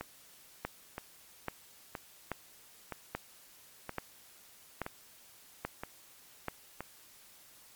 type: two click trains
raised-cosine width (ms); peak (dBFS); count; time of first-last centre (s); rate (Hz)
0.5; -19 / -23; 8 / 8; 0.65-6.483 / 0.01-6.806; 1.2 / 1.03
effects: white hiss -58 dBFS RMS until 7.75 s + MP3 96 kbps